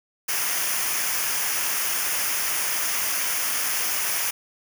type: noise with comb filter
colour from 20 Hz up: white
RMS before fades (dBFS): -25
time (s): 0.28-4.31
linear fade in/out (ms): 10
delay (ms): 0.25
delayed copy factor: -0.65
effects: none